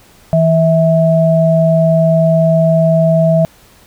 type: tone pair together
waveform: sine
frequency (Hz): 162.65 / 651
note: E3 / E5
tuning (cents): -23 / -22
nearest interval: 2 octaves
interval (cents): 2401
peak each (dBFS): -10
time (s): 0.33-3.45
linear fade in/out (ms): 0
effects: pink hiss -45 dBFS RMS until 3.86 s